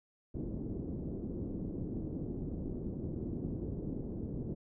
white low-pass noise, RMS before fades -39 dBFS, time 0.34-4.55 s, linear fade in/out 10 ms, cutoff 340 Hz, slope 24 dB/octave, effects none

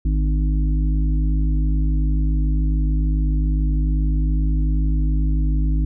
harmonic tone with a mistuned harmonic, 51.3 Hz, G#1, 21 cents flat, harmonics 1 / 3 / 5 / 6, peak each -16 / -26 / -30 / -32 dBFS, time 0.05-5.85 s, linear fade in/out 5 ms, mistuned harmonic 1, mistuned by +76 cents, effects none

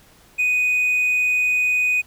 triangle tone, 2489 Hz, D#7, in tune, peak -14 dBFS, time 0.38-2.02 s, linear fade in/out 20 ms, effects tanh soft clip ceiling -10 dBFS + pink hiss -52 dBFS RMS until 2.06 s

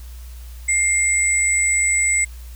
sine tone pair together, 2114 / 7903 Hz, C7 / B8, +17 / 0 cents, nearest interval octave + major seventh, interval 2283 cents, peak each -18 dBFS, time 0.68-2.25 s, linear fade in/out 10 ms, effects added 60 Hz sine -33 dBFS peak until 2.55 s + white hiss -48 dBFS RMS until 2.55 s

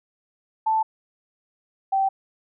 sine tone pair in turn, 880 / 775.9 Hz, A5 / G5, 0 / -18 cents, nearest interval major second, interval 218 cents, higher first, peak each -18 dBFS, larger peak neither, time 0.66-0.83 / 1.92-2.09 s, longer neither, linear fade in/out 10 ms, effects none

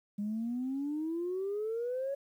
sine exponential sweep, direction up, 201.7 to 563 Hz, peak -31 dBFS, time 0.18-2.15 s, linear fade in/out 10 ms, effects tanh soft clip ceiling -28 dBFS + 11-bit

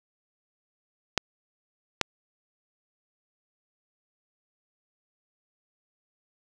clicks, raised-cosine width 0.2 ms, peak -4 dBFS, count 2, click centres 1.177 / 2.013 s, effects none

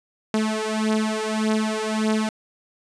sawtooth beating tone pair, 216.3 / 218 Hz, A3 / A3, -29 / -16 cents, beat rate 1.7 Hz, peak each -20 dBFS, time 0.34-2.29 s, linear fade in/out 2 ms, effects resampled to 22050 Hz

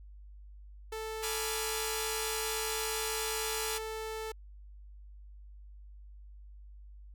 sawtooth tone, 440 Hz, A4, in tune, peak -33 dBFS, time 0.92-4.32 s, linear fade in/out 5 ms
5% pulse chord, G# diminished seventh, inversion none, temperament equal, 830.6 / 987.8 / 1174.7 / 1396.9 Hz, G#5 / B5 / D6 / F6, 0 / 0 / 0 / 0 cents, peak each -28 dBFS, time 1.22-3.79 s, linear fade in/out 20 ms
effects added 50 Hz sine -48 dBFS peak until 7.14 s

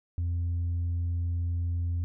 sine tone with tanh clipping, 86.1 Hz, F2, 24 cents flat, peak -27 dBFS, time 0.18-2.04 s, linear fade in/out 0 ms, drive 1 dB, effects none

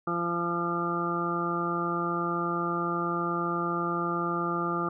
harmonic tone, 171.8 Hz, F3, 28 cents flat, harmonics 1 / 2 / 3 / 4 / 5 / 7 / 8, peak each -34 / -32 / -40 / -39 / -39 / -30 / -37 dBFS, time 0.07-4.89 s, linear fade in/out 5 ms, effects none

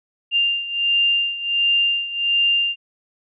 sine beating tone pair, 2794 / 2795.4 Hz, F7 / F7, 0 / +1 cents, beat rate 1.4 Hz, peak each -18 / -22 dBFS, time 0.31-2.76 s, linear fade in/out 50 ms, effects none

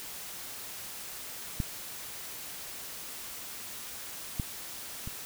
clicks, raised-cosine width 5 ms, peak -17 / -18 / -26 dBFS, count 3, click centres 1.602 / 4.398 / 5.075 s, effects white hiss -42 dBFS RMS until 5.25 s

